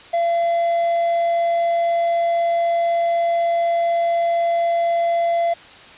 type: tone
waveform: triangle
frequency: 681 Hz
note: F5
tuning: 44 cents flat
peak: -14 dBFS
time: 0.13-5.54 s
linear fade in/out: 10 ms
effects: white hiss -42 dBFS RMS until 5.97 s + resampled to 8000 Hz